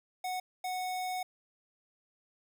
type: tone bursts at uneven times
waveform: square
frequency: 737 Hz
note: F#5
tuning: 7 cents flat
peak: -34 dBFS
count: 2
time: 0.24-0.4 / 0.64-1.23 s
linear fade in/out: 5 ms
effects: none